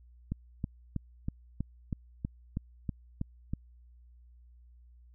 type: click train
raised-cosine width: 5 ms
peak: -20 dBFS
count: 11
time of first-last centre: 0.32-3.535 s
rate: 3.11 Hz
effects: added 60 Hz sine -54 dBFS peak until 5.14 s